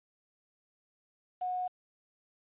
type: tone with quantisation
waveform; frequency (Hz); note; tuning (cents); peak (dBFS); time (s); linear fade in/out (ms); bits
sine; 730; F#5; -24; -31; 1.41-1.68; 10; 9
effects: resampled to 8000 Hz